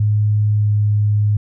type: tone with pitch glide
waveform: sine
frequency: 105.3 to 104.51 Hz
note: G#2 to G#2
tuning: +24 to +11 cents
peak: -12 dBFS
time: 0-1.37 s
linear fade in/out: 5 ms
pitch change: -13 cents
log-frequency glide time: 0.53-0.7 s
effects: none